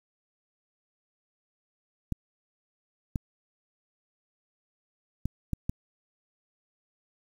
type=clicks; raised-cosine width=5 ms; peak=-16 dBFS; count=5; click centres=2.123 / 3.158 / 5.256 / 5.533 / 5.695 s; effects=8-bit